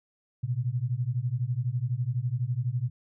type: beating tone pair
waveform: sine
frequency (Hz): 117.3 / 129.3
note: A#2 / C3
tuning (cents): +11 / -20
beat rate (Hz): 12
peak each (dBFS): -29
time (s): 0.43-2.9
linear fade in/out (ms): 10
effects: none